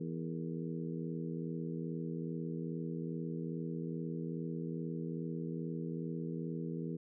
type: harmonic tone with a mistuned harmonic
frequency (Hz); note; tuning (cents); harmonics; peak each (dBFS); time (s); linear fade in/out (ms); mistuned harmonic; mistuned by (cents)
82.41; E2; 0; 2 / 3 / 4 / 5 / 6; -39 / -43 / -45 / -47 / -49; 0-6.97; 10; 6; -94
effects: none